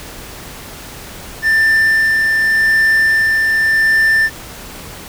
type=tone with tremolo; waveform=triangle; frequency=1781 Hz; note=A6; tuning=21 cents sharp; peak=-7 dBFS; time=1.42-4.3 s; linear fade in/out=50 ms; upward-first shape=sine; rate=0.86 Hz; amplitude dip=25%; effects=pink hiss -32 dBFS RMS until 5.08 s